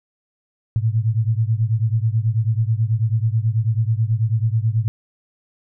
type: beating tone pair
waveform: sine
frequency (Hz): 108.3 / 117.5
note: A2 / A#2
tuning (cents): -27 / +14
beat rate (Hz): 9.2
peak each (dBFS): -18 / -20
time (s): 0.76-4.88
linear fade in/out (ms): 0
effects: none